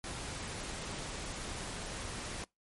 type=noise; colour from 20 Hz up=pink; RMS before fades=-41 dBFS; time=0.04-2.44 s; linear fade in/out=0 ms; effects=noise-tail reverb RT60 0.2 s tail -25 dB re dry + MP3 48 kbps